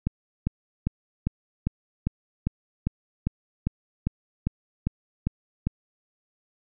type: click train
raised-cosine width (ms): 5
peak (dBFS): -11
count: 15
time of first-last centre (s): 0.07-5.67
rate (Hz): 2.5
effects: none